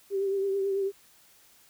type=tone with vibrato; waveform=sine; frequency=392 Hz; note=G4; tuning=in tune; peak=-25 dBFS; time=0.1-0.92 s; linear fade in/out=50 ms; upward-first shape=triangle; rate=9.1 Hz; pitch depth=40 cents each way; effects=white hiss -59 dBFS RMS until 1.69 s